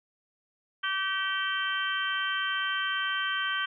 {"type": "harmonic tone with a mistuned harmonic", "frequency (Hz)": 385.4, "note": "G4", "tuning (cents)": -29, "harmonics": [3, 4, 5, 6, 7, 8], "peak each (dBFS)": [-34, -30, -38, -43, -42, -33], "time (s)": [0.83, 3.66], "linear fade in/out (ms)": 10, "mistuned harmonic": 8, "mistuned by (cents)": 22, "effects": []}